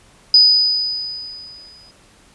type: tone with exponential decay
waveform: sine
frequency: 4978 Hz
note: D#8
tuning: in tune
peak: -5 dBFS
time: 0.34-1.91 s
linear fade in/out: 2 ms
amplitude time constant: 340 ms
effects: pink hiss -50 dBFS RMS until 2.34 s + resampled to 24000 Hz